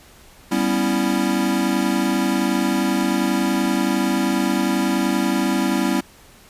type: chord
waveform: square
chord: C# half-diminished seventh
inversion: second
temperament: equal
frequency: 196 / 246.9 / 277.2 / 329.6 Hz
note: G3 / B3 / C#4 / E4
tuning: 0 / 0 / 0 / 0 cents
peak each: -24 dBFS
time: 0.51-6.01 s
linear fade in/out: 10 ms
effects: pink hiss -48 dBFS RMS until 6.49 s + resampled to 32000 Hz